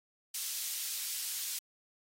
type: high-pass noise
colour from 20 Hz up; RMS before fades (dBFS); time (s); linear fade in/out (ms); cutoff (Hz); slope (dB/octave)
pink; -38; 0.34-1.59; 5; 4700; 12
effects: AAC 48 kbps